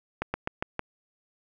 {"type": "slowing click train", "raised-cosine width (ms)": 0.5, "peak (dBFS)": -13, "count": 5, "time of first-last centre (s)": [0.22, 0.794], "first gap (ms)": 120, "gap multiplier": 1.12, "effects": []}